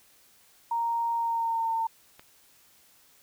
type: tone with pitch glide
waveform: sine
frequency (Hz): 930 to 906.1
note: A#5 to A#5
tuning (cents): -4 to -49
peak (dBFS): -25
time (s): 0.71-1.87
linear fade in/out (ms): 5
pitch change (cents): -45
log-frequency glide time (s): 1.15-1.72
type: click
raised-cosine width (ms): 0.3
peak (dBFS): -31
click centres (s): 2.195
effects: white hiss -60 dBFS RMS until 3.22 s